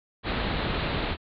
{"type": "low-pass noise", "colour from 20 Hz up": "pink", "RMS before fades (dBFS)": -28, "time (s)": [0.23, 1.17], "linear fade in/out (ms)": 50, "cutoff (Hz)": 4300, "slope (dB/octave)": 96, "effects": ["MP3 96 kbps"]}